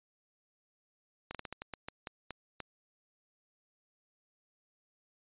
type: slowing click train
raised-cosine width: 0.3 ms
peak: -24 dBFS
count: 11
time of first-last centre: 1.31-2.603 s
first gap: 37 ms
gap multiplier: 1.26
effects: resampled to 8000 Hz